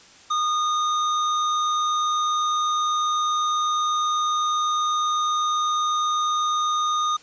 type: tone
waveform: square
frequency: 1228 Hz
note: D#6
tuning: 23 cents flat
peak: -21 dBFS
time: 0.3-7.17 s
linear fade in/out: 10 ms
effects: white hiss -49 dBFS RMS until 7.22 s + resampled to 16000 Hz